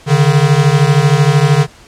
square beating tone pair, 139.3 / 152.3 Hz, C#3 / D#3, +9 / -37 cents, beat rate 13 Hz, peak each -11 dBFS, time 0.06-1.67 s, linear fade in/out 50 ms, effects pink hiss -41 dBFS RMS until 1.87 s + low-pass 8000 Hz 12 dB/octave

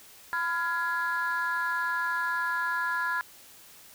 sine chord, F diminished, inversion second, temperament just, 1005.8 / 1396.9 / 1676.3 Hz, Cb6 / F6 / Ab6, +31 / 0 / +16 cents, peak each -30 / -30 / -29 dBFS, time 0.33-3.21 s, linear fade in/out 0 ms, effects tanh soft clip ceiling -21 dBFS + white hiss -52 dBFS RMS until 3.94 s

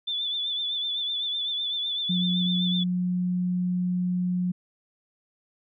sine tone with vibrato, 3500 Hz, A7, 10 cents flat, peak -26 dBFS, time 0.07-2.84 s, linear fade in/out 10 ms, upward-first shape triangle, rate 7.9 Hz, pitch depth 59 cents each way
sine tone, 180 Hz, F#3, 47 cents flat, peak -23 dBFS, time 2.09-4.52 s, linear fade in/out 10 ms
effects none

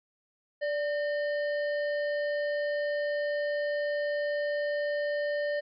harmonic tone with a mistuned harmonic, 607 Hz, D#5, 43 cents flat, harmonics 1 / 3 / 5 / 7 / 8, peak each -28 / -36 / -50 / -51 / -54 dBFS, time 0.61-5.61 s, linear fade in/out 20 ms, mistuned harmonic 1, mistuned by -65 cents, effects none

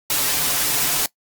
white noise with comb filter, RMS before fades -20 dBFS, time 0.1-1.06 s, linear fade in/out 2 ms, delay 6.9 ms, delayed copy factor +1, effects noise-tail reverb RT60 0.1 s tail -21 dB re dry + Opus 48 kbps

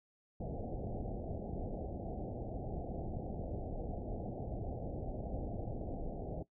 pink low-pass noise, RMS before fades -41 dBFS, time 0.4-6.43 s, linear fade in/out 5 ms, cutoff 780 Hz, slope 96 dB/octave, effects noise-tail reverb RT60 0.1 s tail -17 dB re dry

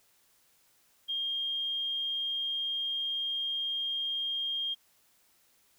sine tone, 3219 Hz, G7, 45 cents sharp, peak -30 dBFS, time 1.08-4.75 s, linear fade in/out 20 ms, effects white hiss -67 dBFS RMS until 5.78 s

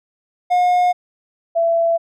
triangle / sine tone pair in turn, 718 / 669.6 Hz, F5 / E5, +48 / +27 cents, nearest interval minor second, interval 121 cents, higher first, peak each -10 / -13 dBFS, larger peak first, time 0.5-0.93 / 1.55-1.98 s, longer neither, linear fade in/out 20 ms, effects none

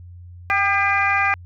sine tone cluster, 787 / 1208 / 1604 / 2012 / 2408 Hz, G5 / D6 / G6 / B6 / D7, +7 / +48 / +39 / +32 / +43 cents, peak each -22 dBFS, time 0.5-1.34 s, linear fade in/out 0 ms, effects tanh soft clip ceiling -5 dBFS + added 88 Hz sine -37 dBFS peak until 1.45 s

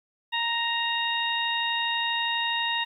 harmonic tone, 932.3 Hz, A#5, in tune, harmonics 1 / 2 / 3 / 4, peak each -30 / -30 / -30 / -30 dBFS, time 0.32-2.85 s, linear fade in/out 20 ms, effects 10-bit

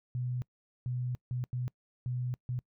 sine tone bursts at uneven times, 124.5 Hz, B2, 14 cents sharp, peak -31 dBFS, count 6, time 0.15-0.42 / 0.86-1.15 / 1.31-1.44 / 1.53-1.68 / 2.06-2.34 / 2.49-2.59 s, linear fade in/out 0 ms, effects noise-tail reverb RT60 0.1 s tail -25 dB re dry

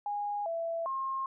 sine tone with pitch steps, 822 / 666 / 1069 Hz, G#5 / E5 / C6, -18 / +18 / +37 cents, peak -31 dBFS, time 0.06-1.26 s, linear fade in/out 2 ms, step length 400 ms, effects none

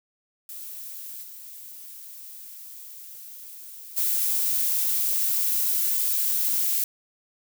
violet noise with level steps, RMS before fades -38 / -42 / -24 dBFS, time 0.49-6.84 s, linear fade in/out 2 ms, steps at 1.22 / 3.96 s, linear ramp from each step 20 ms, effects none

